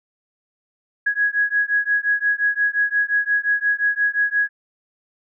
sine beating tone pair, 1661.2 / 1666.9 Hz, G#6 / G#6, 0 / +6 cents, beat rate 5.7 Hz, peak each -20 dBFS, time 1.06-4.49 s, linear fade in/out 10 ms, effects none

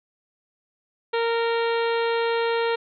harmonic tone, 462.6 Hz, A#4, 13 cents flat, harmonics 1 / 2 / 3 / 4 / 5 / 6 / 7 / 8 / 9, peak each -22 / -28 / -32 / -34 / -36 / -38 / -39 / -40 / -41 dBFS, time 1.13-2.76 s, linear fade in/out 10 ms, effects none

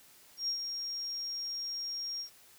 sine tone with ADSR envelope, 5580 Hz, F8, 2 cents flat, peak -29 dBFS, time 0.37-2.3 s, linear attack 110 ms, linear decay 91 ms, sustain -6 dB, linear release 99 ms, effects white hiss -59 dBFS RMS until 2.58 s

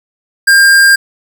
square tone, 1603 Hz, G6, 38 cents sharp, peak -4 dBFS, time 0.47-0.96 s, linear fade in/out 10 ms, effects none

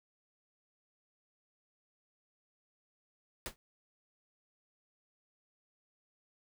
pink noise with exponential decay, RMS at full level -34 dBFS, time 3.46-3.56 s, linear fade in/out 0 ms, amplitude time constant 20 ms, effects none

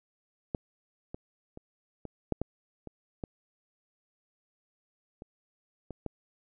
clicks, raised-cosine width 2 ms, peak -17 / -25 / -30 / -26 / -14 / -17 / -28 / -22 / -30 / -26 / -21 dBFS, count 11, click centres 0.548 / 1.145 / 1.574 / 2.053 / 2.323 / 2.416 / 2.873 / 3.238 / 5.221 / 5.907 / 6.063 s, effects none

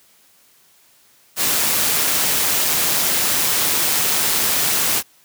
white noise with amplitude modulation, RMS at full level -17 dBFS, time 1.36-5.03 s, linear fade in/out 50 ms, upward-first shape sine, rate 153 Hz, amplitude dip 25%, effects white hiss -54 dBFS RMS until 5.24 s + high-pass 80 Hz 12 dB/octave

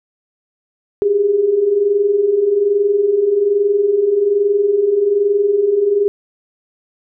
sine tone pair together, 387.6 / 408.8 Hz, G4 / G#4, -20 / -27 cents, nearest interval minor second, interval 93 cents, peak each -19 / -12 dBFS, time 1.02-6.08 s, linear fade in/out 0 ms, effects none

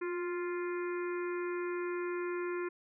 harmonic tone with a mistuned harmonic, 349.2 Hz, F4, in tune, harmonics 1 / 3 / 4 / 5 / 6 / 7, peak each -34 / -44 / -46 / -48 / -50 / -51 dBFS, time 0.01-2.69 s, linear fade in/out 10 ms, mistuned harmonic 1, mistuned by +25 cents, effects none

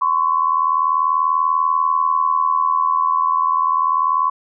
sine tone pair together, 1031.7 / 1112 Hz, C6 / C#6, -25 / +5 cents, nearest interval minor second, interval 130 cents, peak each -17 dBFS, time 0.01-4.3 s, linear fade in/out 10 ms, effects none

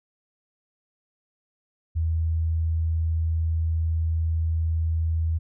sine tone, 81.2 Hz, E2, 26 cents flat, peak -21 dBFS, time 1.95-5.39 s, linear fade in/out 20 ms, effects none

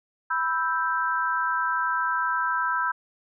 sine chord, E minor, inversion second, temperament equal, 987.8 / 1318.5 / 1568 Hz, B5 / E6 / G6, 0 / 0 / 0 cents, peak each -27 dBFS, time 0.3-2.92 s, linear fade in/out 10 ms, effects none

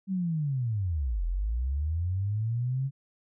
sine linear two-way sweep, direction down then up, 196.5 to 40.53 to 138.6 Hz, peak -26 dBFS, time 0.07-2.91 s, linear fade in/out 50 ms, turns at 1.25 s, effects none

